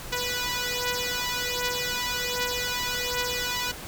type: beating tone pair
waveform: 5% pulse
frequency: 491.4 / 492.7 Hz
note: B4 / B4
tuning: -9 / -4 cents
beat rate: 1.3 Hz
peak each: -18 dBFS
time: 0.12-3.72 s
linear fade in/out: 10 ms
effects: pink hiss -39 dBFS RMS until 3.87 s